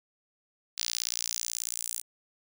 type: tone with high-pass filter sweep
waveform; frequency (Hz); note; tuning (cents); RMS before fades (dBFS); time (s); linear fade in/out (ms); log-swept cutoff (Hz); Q
sawtooth; 58.27; A#1; 0; -34; 0.77-2.02; 20; 4500 to 8600; 1.9
effects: none